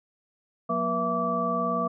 sine tone cluster, 180.6 / 239 / 483.3 / 665 / 1158 Hz, F#3 / A#3 / B4 / E5 / D6, -42 / +43 / -38 / +15 / -25 cents, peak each -33 / -32 / -33 / -30 / -27 dBFS, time 0.69-1.88 s, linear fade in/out 10 ms, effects none

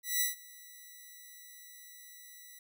5% pulse tone with ADSR envelope, 1964 Hz, B6, 10 cents flat, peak -16 dBFS, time 0.03-2.59 s, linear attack 180 ms, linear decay 140 ms, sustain -24 dB, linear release 5 ms, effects none

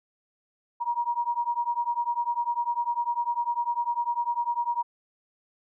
sine beating tone pair, 946 / 956 Hz, A#5 / A#5, +25 / +43 cents, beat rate 10 Hz, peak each -28 dBFS, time 0.8-4.83 s, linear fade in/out 20 ms, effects none

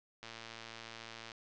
click train, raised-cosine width 0.2 ms, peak -29 dBFS, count 125, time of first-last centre 0.23-1.318 s, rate 114 Hz, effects low-pass 6000 Hz 12 dB/octave

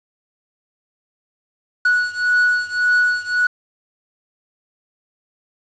triangle beating tone pair, 1469 / 1470.8 Hz, F#6 / F#6, -13 / -11 cents, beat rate 1.8 Hz, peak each -15 / -17 dBFS, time 1.85-3.47 s, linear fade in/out 5 ms, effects resampled to 16000 Hz + 7-bit

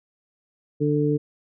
harmonic tone, 147.9 Hz, D3, 13 cents sharp, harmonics 1 / 2 / 3, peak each -23 / -23 / -23 dBFS, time 0.8-1.18 s, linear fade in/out 20 ms, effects none

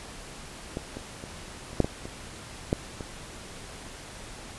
clicks, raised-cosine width 2 ms, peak -17 / -22 / -25 / -28 / -6 / -14 / -23 / -9 / -23 dBFS, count 9, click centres 0.771 / 0.97 / 1.239 / 1.731 / 1.803 / 1.845 / 2.055 / 2.729 / 3.008 s, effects pink hiss -43 dBFS RMS until 4.58 s + resampled to 24000 Hz

